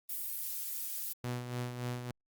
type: noise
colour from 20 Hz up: violet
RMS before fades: -38 dBFS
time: 0.09-1.13 s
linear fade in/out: 5 ms
type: tone with tremolo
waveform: sawtooth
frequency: 122.9 Hz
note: B2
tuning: 8 cents flat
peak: -30 dBFS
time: 1.24-2.11 s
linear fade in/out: 0 ms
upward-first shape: sine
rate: 3.5 Hz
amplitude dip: 55%
effects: Opus 32 kbps